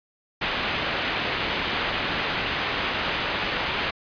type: low-pass noise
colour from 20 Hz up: white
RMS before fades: -27 dBFS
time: 0.41-3.91 s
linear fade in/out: 10 ms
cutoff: 3300 Hz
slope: 24 dB/octave
effects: resampled to 11025 Hz